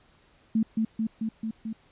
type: tone with echo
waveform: sine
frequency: 221.5 Hz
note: A3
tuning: 12 cents sharp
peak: -20 dBFS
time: 0.55-0.63 s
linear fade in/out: 5 ms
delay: 220 ms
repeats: 5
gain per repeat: -2 dB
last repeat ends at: 1.73 s
effects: pink hiss -61 dBFS RMS until 1.91 s + resampled to 8000 Hz